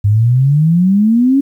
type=exponential sweep; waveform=sine; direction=up; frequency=99.4 to 282.5 Hz; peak=-7 dBFS; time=0.04-1.41 s; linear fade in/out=10 ms; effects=8-bit